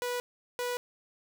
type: tone pair in turn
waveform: sawtooth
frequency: 490 / 490 Hz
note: B4 / B4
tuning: -14 / -14 cents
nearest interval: unison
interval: 0 cents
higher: neither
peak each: -27 dBFS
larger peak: neither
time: 0.02-0.2 / 0.59-0.77 s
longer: neither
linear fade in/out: 0 ms
effects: none